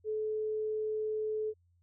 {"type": "tone", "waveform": "sine", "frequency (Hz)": 431.4, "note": "A4", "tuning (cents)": -34, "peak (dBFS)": -31, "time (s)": [0.04, 1.54], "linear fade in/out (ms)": 50, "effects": ["added 87 Hz sine -66 dBFS peak until 1.82 s"]}